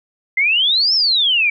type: exponential two-way sweep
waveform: sine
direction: up then down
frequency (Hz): 2043 to 5460 to 2285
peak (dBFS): -12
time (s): 0.37-1.5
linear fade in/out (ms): 5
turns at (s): 0.94
effects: none